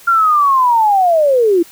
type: linear sweep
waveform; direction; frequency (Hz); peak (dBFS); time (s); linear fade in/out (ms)
sine; down; 1396.9 to 324.1; -8; 0.07-1.63; 10
effects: white hiss -41 dBFS RMS until 1.71 s